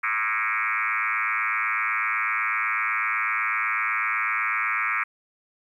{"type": "tone with frequency modulation", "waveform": "sine", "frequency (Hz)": 1760, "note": "A6", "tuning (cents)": 0, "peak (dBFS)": -22, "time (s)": [0.03, 5.04], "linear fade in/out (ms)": 10, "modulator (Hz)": 108, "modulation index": 5.7, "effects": ["10-bit"]}